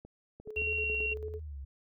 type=clicks; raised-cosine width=2 ms; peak=-35 dBFS; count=6; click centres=0.05 / 0.4 / 0.475 / 0.62 / 0.9 / 1.004 s
type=tone with tremolo; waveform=sine; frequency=429.6 Hz; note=A4; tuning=41 cents flat; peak=-36 dBFS; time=0.45-1.4 s; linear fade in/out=50 ms; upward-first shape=square; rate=9 Hz; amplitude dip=55%
type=tone with vibrato; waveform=sine; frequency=73.42 Hz; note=D2; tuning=in tune; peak=-39 dBFS; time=0.56-1.65 s; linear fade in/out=10 ms; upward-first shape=sine; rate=1.6 Hz; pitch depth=150 cents each way
type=tone; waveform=sine; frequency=2744 Hz; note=F7; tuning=31 cents flat; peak=-30 dBFS; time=0.56-1.14 s; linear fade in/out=10 ms
effects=none